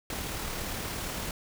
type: noise with amplitude modulation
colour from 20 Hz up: pink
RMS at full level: -34 dBFS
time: 0.1-1.31 s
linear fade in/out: 2 ms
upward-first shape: sine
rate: 37.4 Hz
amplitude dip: 25%
effects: none

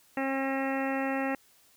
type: harmonic tone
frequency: 269.3 Hz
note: C#4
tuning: 50 cents flat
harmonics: 1 / 2 / 3 / 4 / 5 / 6 / 7 / 8 / 9 / 10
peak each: -31 / -34 / -35 / -44 / -41 / -44 / -37 / -45 / -47 / -43 dBFS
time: 0.17-1.35 s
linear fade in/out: 2 ms
effects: white hiss -62 dBFS RMS until 1.76 s

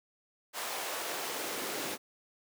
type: noise with high-pass filter sweep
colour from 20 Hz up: pink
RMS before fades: -37 dBFS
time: 0.53-1.98 s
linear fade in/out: 50 ms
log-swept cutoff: 700 to 300 Hz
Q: 1.1
effects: none

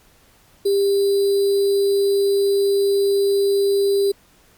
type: tone with sample-and-hold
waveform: sine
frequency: 397.8 Hz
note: G4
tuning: 25 cents sharp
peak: -14 dBFS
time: 0.65-4.12 s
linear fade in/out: 10 ms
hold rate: 4410 Hz
effects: pink hiss -54 dBFS RMS until 4.57 s + MP3 96 kbps

